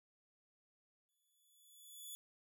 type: tone with exponential growth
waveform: 5% pulse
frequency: 3435 Hz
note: A7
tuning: 42 cents flat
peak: -38 dBFS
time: 1.09-2.15 s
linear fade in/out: 0 ms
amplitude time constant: 230 ms
effects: none